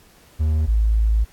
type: tone pair in turn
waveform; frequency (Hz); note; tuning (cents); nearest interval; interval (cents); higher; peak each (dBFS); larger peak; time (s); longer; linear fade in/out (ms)
triangle / sine; 77.6 / 54.45; D#2 / A1; -4 / -17; tritone; 613; first; -14; neither; 0.39-0.67 / 0.67-1.25; second; 20
effects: pink hiss -52 dBFS RMS until 1.32 s + AAC 64 kbps